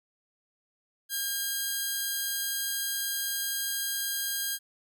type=tone pair together; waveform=5% pulse; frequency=1615 / 4084 Hz; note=G#6 / C8; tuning=-49 / -43 cents; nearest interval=octave + major third; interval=1606 cents; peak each=-19 / -30 dBFS; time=1.09-4.59 s; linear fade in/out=50 ms; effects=none